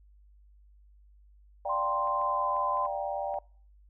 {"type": "chord", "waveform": "sine", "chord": "G minor seventh", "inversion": "second", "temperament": "just", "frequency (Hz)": [588, 705.6, 784, 940.8], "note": ["D5", "F5", "G5", "Bb5"], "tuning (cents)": [2, 18, 0, 16], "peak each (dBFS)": [-34, -38, -34, -40], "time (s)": [1.65, 3.39], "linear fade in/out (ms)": 5}
{"type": "tone with pitch glide", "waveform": "sine", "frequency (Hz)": [1046.5, 1025.6], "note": ["C6", "C6"], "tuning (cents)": [0, -35], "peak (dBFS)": -28, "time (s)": [1.69, 2.87], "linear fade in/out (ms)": 10, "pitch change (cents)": -35, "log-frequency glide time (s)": [2.16, 2.48]}
{"type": "clicks", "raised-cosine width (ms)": 0.5, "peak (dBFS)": -38, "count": 6, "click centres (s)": [2.074, 2.215, 2.565, 2.772, 2.854, 3.341]}
{"effects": ["noise-tail reverb RT60 0.5 s tail -25 dB re dry", "added 50 Hz sine -55 dBFS peak until 3.89 s"]}